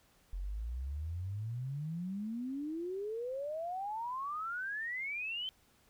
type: exponential sweep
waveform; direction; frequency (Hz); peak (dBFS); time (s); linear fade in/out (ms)
sine; up; 43.65 to 3124; -36; 0.33-5.49; 0
effects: pink hiss -68 dBFS RMS until 5.89 s